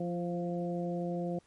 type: harmonic tone with a mistuned harmonic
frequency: 174.61 Hz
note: F3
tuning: in tune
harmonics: 1 / 2 / 3 / 4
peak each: -34 / -38 / -38 / -42 dBFS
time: 0-1.39 s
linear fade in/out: 5 ms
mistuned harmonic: 2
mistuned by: -19 cents
effects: pink hiss -67 dBFS RMS until 1.46 s + MP3 48 kbps